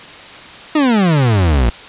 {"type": "exponential sweep", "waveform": "40% pulse", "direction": "down", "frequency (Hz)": [318, 54.6], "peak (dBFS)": -9, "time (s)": [0.75, 1.7], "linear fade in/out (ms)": 5, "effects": ["white hiss -34 dBFS RMS until 1.88 s", "resampled to 8000 Hz"]}